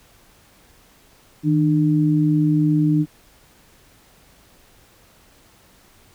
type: tone pair together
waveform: sine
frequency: 157.18 / 300 Hz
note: D#3 / D4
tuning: +18 / +37 cents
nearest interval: major seventh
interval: 1119 cents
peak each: -17 dBFS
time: 1.43-3.06 s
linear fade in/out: 50 ms
effects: pink hiss -53 dBFS RMS until 6.14 s